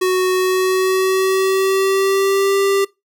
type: tone with pitch glide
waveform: square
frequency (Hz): 370 to 394.3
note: F#4 to G4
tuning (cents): 0 to +10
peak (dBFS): -14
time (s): 0.01-2.85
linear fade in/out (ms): 10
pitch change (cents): +110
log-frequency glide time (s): 0.33-2.57
effects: noise-tail reverb RT60 0.2 s tail -21 dB re dry